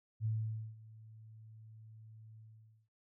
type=tone with ADSR envelope; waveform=sine; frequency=110 Hz; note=A2; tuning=in tune; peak=-31 dBFS; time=0.2-2.89 s; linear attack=53 ms; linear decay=500 ms; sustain=-21 dB; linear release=510 ms; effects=none